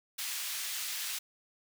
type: high-pass noise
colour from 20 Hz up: pink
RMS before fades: -37 dBFS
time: 0.18-1.19 s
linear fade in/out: 10 ms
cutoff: 2500 Hz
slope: 12 dB/octave
effects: none